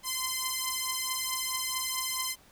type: beating tone pair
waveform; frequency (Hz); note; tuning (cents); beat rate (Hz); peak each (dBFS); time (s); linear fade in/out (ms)
5% pulse; 1031 / 1035.6; C6 / C6; -26 / -18; 4.6; -21; 0.03-2.36; 50
effects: pink hiss -59 dBFS RMS until 2.51 s